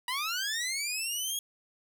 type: linear sweep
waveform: 15% pulse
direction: up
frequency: 957 to 3322 Hz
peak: -24 dBFS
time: 0.08-1.39 s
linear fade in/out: 2 ms
effects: 11-bit